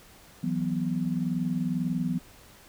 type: chord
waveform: sine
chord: E suspended second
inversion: none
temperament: equal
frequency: 164.81 / 185 / 246.9 Hz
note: E3 / F#3 / B3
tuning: 0 / 0 / 0 cents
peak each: -30 dBFS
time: 0.43-2.19 s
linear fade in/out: 10 ms
effects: pink hiss -53 dBFS RMS until 2.68 s